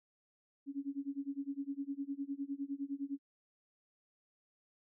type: tone with tremolo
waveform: sine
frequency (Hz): 278.8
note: C#4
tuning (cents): +10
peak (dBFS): -34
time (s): 0.66-3.19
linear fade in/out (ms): 50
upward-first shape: sine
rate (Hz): 9.8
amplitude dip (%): 95
effects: none